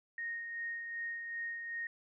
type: tone with tremolo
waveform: sine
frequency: 1859 Hz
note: A#6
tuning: 5 cents flat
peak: -36 dBFS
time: 0.18-1.87 s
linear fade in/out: 2 ms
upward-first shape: sine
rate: 2.6 Hz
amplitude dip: 40%
effects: none